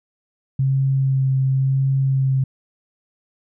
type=tone with vibrato; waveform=sine; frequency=134 Hz; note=C3; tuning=42 cents sharp; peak=-15 dBFS; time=0.59-2.44 s; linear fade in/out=5 ms; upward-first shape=sine; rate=0.94 Hz; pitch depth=14 cents each way; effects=none